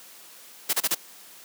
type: noise bursts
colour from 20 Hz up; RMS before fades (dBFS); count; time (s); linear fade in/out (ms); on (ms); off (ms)
white; -23; 4; 0.69-0.949; 10; 43; 29
effects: white hiss -48 dBFS RMS until 1.44 s + high-pass 200 Hz 12 dB/octave